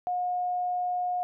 sine tone, 720 Hz, F#5, 47 cents flat, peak -26 dBFS, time 0.07-1.23 s, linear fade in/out 0 ms, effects none

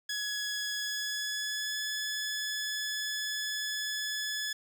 15% pulse tone with pitch glide, 1682 to 1712.4 Hz, G#6 to A6, +22 to -47 cents, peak -26 dBFS, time 0.09-4.53 s, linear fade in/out 5 ms, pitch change +31 cents, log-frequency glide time 0.75-1.79 s, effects none

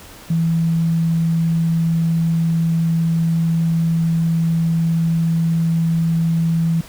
sine tone, 164.81 Hz, E3, in tune, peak -14 dBFS, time 0.3-6.81 s, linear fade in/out 5 ms, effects pink hiss -40 dBFS RMS until 6.88 s

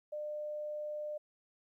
sine tone, 600 Hz, D5, 37 cents sharp, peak -37 dBFS, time 0.12-1.18 s, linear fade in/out 10 ms, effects 13-bit

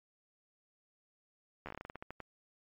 slowing click train, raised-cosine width 0.5 ms, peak -28 dBFS, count 14, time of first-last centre 1.66-2.203 s, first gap 12 ms, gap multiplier 1.19, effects MP3 48 kbps

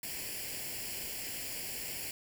white noise with comb filter, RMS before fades -40 dBFS, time 0.03-2.11 s, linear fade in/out 2 ms, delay 0.4 ms, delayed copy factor +0.75, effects none

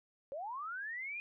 sine linear sweep, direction up, 525 to 2474 Hz, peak -39 dBFS, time 0.32-1.2 s, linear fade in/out 0 ms, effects none

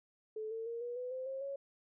sine tone with pitch steps, 434.4 / 449.7 / 465.6 / 482 / 499 / 516.6 / 534.8 / 553.7 Hz, A4 / A4 / A#4 / B4 / B4 / C5 / C5 / C#5, -22 / +38 / -2 / -42 / +18 / -22 / +38 / -2 cents, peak -38 dBFS, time 0.36-1.56 s, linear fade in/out 5 ms, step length 150 ms, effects none

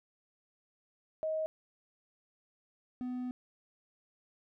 sine / triangle tone pair in turn, 630 / 250 Hz, D#5 / B3, +21 / +21 cents, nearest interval octave + major third, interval 1600 cents, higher first, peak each -31 / -33 dBFS, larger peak first, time 1.23-1.46 / 3.01-3.31 s, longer second, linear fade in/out 0 ms, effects none

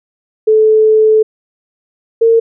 sine tone pair in turn, 434.9 / 456.3 Hz, A4 / A#4, -20 / -37 cents, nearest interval minor second, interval 83 cents, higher second, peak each -5 dBFS, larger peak neither, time 0.47-1.23 / 2.21-2.4 s, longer first, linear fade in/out 10 ms, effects none

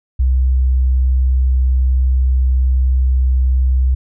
sine tone, 64.2 Hz, C2, 32 cents flat, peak -10 dBFS, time 0.19-3.95 s, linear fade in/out 10 ms, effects none

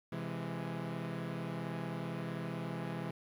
sawtooth chord, C augmented, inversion none, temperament equal with one note detuned, 130.81 / 166.34 / 207.7 Hz, C3 / E3 / G#3, 0 / +16 / 0 cents, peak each -39 / -36 / -40 dBFS, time 0.12-3.11 s, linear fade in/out 5 ms, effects low-pass 3000 Hz 12 dB/octave + 11-bit

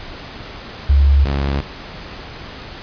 sine / sawtooth tone pair in turn, 69.8 / 69.54 Hz, C#2 / C#2, +13 / +6 cents, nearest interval unison, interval 7 cents, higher first, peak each -8 / -13 dBFS, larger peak first, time 0.89-1.25 / 1.25-1.61 s, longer neither, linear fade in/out 10 ms, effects pink hiss -33 dBFS RMS until 2.82 s + resampled to 11025 Hz

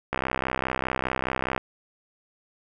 click train, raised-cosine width 0.5 ms, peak -10 dBFS, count 95, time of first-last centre 0.13-1.578 s, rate 64.9 Hz, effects none

